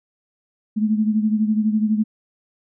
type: beating tone pair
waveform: sine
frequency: 213.4 / 225.4 Hz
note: G#3 / A3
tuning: +47 / +42 cents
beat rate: 12 Hz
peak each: -17 / -23 dBFS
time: 0.76-2.04 s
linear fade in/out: 20 ms
effects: none